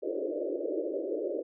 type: band-pass noise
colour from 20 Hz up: pink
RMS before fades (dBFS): -33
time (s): 0.02-1.43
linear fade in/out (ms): 20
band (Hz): 300 to 600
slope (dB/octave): 96
effects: none